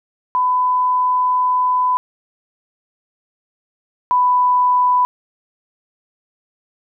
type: tone pair in turn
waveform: sine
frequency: 1002 / 993.9 Hz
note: B5 / B5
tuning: +25 / +11 cents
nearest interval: unison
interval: 14 cents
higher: first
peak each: -13 / -11 dBFS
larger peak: second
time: 0.35-1.97 / 4.11-5.05 s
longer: first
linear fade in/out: 0 ms
effects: none